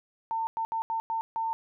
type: tone bursts at uneven times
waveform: sine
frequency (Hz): 902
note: A5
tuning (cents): +43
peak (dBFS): -27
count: 6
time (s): 0.31-0.47 / 0.57-0.65 / 0.72-0.82 / 0.9-1 / 1.1-1.21 / 1.36-1.53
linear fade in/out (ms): 0
effects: none